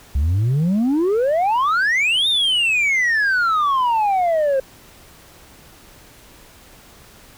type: exponential two-way sweep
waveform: sine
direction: up then down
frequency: 65.41 to 3729 to 522 Hz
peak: -12 dBFS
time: 0.15-4.6 s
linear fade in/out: 5 ms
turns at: 2.28 s
effects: tanh soft clip ceiling -14 dBFS + pink hiss -46 dBFS RMS until 7.37 s